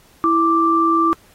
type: tone pair together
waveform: sine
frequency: 329.6 / 1174.7 Hz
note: E4 / D6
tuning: 0 / 0 cents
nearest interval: octave + minor seventh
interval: 2200 cents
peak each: -17 / -14 dBFS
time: 0.24-1.13 s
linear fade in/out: 0 ms
effects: pink hiss -52 dBFS RMS until 1.34 s + AAC 48 kbps